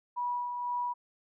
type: tone with tremolo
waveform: sine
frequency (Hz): 974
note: B5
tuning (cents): -24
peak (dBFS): -29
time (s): 0.16-0.94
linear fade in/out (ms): 20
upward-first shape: sine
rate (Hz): 2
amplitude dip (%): 40
effects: none